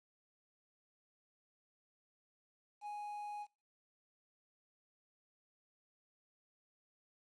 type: tone with quantisation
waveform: triangle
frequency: 830.6 Hz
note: G#5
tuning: in tune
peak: -40 dBFS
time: 2.81-3.47 s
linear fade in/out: 50 ms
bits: 11
effects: noise-tail reverb RT60 0.3 s tail -25 dB re dry + resampled to 22050 Hz